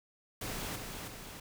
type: noise with echo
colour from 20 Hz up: pink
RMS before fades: -39 dBFS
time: 0.41-0.76 s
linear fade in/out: 5 ms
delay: 320 ms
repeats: 2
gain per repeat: -4 dB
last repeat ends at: 1.4 s
effects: none